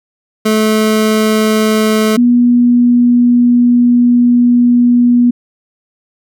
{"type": "tone pair in turn", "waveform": ["25% pulse", "sine"], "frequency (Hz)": [216.7, 242.4], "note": ["A3", "B3"], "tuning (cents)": [-26, -32], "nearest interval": "major second", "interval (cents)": 194, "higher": "second", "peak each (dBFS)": -5, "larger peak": "neither", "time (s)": [[0.45, 2.17], [2.17, 5.31]], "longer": "second", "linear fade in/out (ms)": 10, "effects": []}